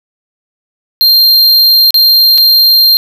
square tone with dropouts, 4186 Hz, C8, in tune, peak -4 dBFS, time 1.01-2.97 s, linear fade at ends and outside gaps 0 ms, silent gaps 1.906-1.943 / 2.377-2.381 s, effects none

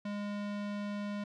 square tone, 205 Hz, G#3, 22 cents flat, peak -36 dBFS, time 0.05-1.24 s, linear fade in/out 5 ms, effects low-pass 4000 Hz 12 dB/octave

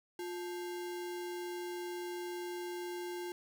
sine tone with sample-and-hold, 353.6 Hz, F4, 22 cents sharp, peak -38 dBFS, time 0.19-3.32 s, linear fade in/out 2 ms, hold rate 1225 Hz, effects none

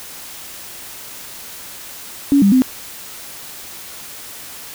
sine tone with pitch steps, 280.9 / 198.8 / 257.7 Hz, C#4 / G3 / C4, +23 / +25 / -26 cents, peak -8 dBFS, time 2.32-2.62 s, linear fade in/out 0 ms, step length 100 ms, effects white hiss -34 dBFS RMS until 4.74 s

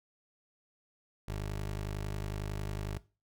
20% pulse tone, 51 Hz, G#1, 31 cents flat, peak -30 dBFS, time 1.28-2.98 s, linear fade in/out 5 ms, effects noise-tail reverb RT60 0.3 s tail -18 dB re dry

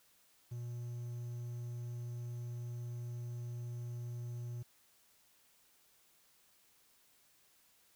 triangle tone with quantisation, 120 Hz, B2, 49 cents flat, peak -38 dBFS, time 0.51-4.63 s, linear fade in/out 10 ms, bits 11, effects white hiss -69 dBFS RMS until 7.95 s

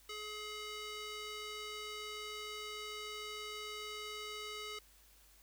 square tone with band-pass filter, 423.3 Hz, G#4, 33 cents sharp, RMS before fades -45 dBFS, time 0.09-4.79 s, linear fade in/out 5 ms, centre 3500 Hz, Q 0.82, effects added 50 Hz sine -66 dBFS peak until 5.42 s + white hiss -65 dBFS RMS until 5.42 s

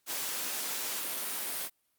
white high-pass noise, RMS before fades -35 dBFS, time 0.06-1.7 s, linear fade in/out 50 ms, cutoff 230 Hz, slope 12 dB/octave, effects white hiss -75 dBFS RMS until 1.98 s + Opus 48 kbps

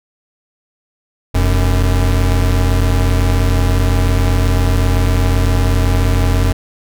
square tone pair together, 42.85 / 90.8 Hz, F1 / F#2, -32 / -32 cents, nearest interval octave + minor second, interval 1300 cents, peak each -14 dBFS, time 1.34-6.53 s, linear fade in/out 10 ms, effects none

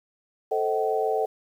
sine chord, A diminished seventh, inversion none, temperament just, 440 / 528 / 633.6 / 760.3 Hz, A4 / C5 / Eb5 / Gb5, 0 / +16 / +31 / +47 cents, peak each -25 / -31 / -30 / -27 dBFS, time 0.51-1.26 s, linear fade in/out 10 ms, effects 9-bit

